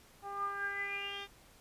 10% pulse tone with low-pass filter sweep, 400 Hz, G4, 35 cents sharp, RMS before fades -39 dBFS, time 0.22-1.28 s, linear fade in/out 50 ms, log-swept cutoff 900 to 3800 Hz, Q 9.9, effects pink hiss -61 dBFS RMS until 1.6 s + resampled to 32000 Hz

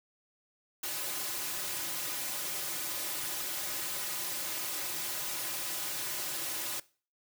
white noise with comb filter, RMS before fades -36 dBFS, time 0.83-6.8 s, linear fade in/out 5 ms, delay 4.4 ms, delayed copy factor -0.95, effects noise-tail reverb RT60 0.4 s tail -21 dB re dry + high-pass 150 Hz 12 dB/octave

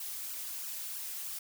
blue noise with flanger, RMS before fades -40 dBFS, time 0-1.39 s, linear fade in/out 5 ms, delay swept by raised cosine 0.68 to 5.38 ms, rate 3.1 Hz, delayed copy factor +1, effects none

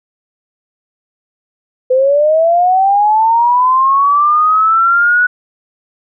sine linear sweep, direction up, 503 to 1480 Hz, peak -7 dBFS, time 1.9-5.27 s, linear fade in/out 10 ms, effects none

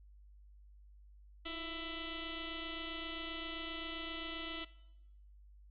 sine tone with frequency modulation, 1661.2 Hz, G#6, in tune, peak -40 dBFS, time 1.45-4.65 s, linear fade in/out 10 ms, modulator 335 Hz, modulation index 5.5, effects noise-tail reverb RT60 1.0 s tail -21 dB re dry + added 50 Hz sine -56 dBFS peak until 5.7 s

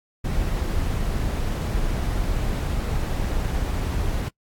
brown noise, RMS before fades -24 dBFS, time 0.24-4.29 s, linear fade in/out 10 ms, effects noise-tail reverb RT60 0.1 s tail -24 dB re dry + AAC 64 kbps

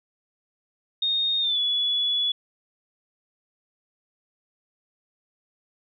sine tone with pitch glide, 3697 to 3410 Hz, A#7 to G#7, -15 to +45 cents, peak -21 dBFS, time 1.02-2.32 s, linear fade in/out 5 ms, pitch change -140 cents, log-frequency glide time 1.4-1.59 s, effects none

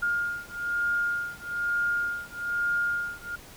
sine beating tone pair, 1414 / 1415.1 Hz, F6 / F6, +21 / +22 cents, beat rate 1.1 Hz, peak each -29 dBFS, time 0.02-3.36 s, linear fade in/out 10 ms, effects pink hiss -48 dBFS RMS until 3.56 s

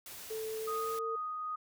white noise, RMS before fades -47 dBFS, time 0.06-0.99 s, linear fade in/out 2 ms
sine tone with pitch glide, 440 to 451.3 Hz, A4 to A4, 0 to +44 cents, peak -36 dBFS, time 0.3-1.16 s, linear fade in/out 10 ms, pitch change +44 cents, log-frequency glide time 0.59-0.9 s
sine tone with tremolo, 1244.5 Hz, D#6, in tune, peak -34 dBFS, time 0.67-1.56 s, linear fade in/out 10 ms, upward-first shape triangle, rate 2.5 Hz, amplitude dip 25%
effects none

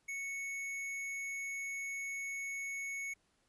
sine tone with tanh clipping, 2213 Hz, C#7, 3 cents flat, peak -40 dBFS, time 0.08-3.14 s, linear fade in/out 10 ms, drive 15 dB, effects pink hiss -75 dBFS RMS until 3.48 s + resampled to 24000 Hz

